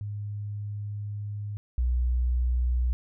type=tone pair in turn; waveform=sine; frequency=103.3 / 61.42 Hz; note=G#2 / B1; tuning=-9 / -9 cents; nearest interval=major sixth; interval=900 cents; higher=first; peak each=-31 / -22 dBFS; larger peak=second; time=0.01-1.57 / 1.78-2.93 s; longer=first; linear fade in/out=0 ms; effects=none